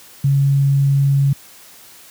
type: tone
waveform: sine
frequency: 138.9 Hz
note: C#3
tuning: 4 cents sharp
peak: -11 dBFS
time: 0.24-1.33 s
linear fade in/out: 5 ms
effects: white hiss -43 dBFS RMS until 2.1 s + high-pass 60 Hz 12 dB/octave